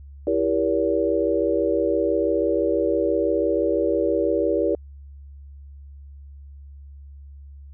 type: chord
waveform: sine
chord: E diminished seventh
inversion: none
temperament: just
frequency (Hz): 329.6 / 395.6 / 474.7 / 569.6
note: E4 / G4 / Bb4 / Db5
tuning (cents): 0 / +16 / +31 / +47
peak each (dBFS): -24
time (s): 0.27-4.75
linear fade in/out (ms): 2
effects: added 70 Hz sine -39 dBFS peak until 7.73 s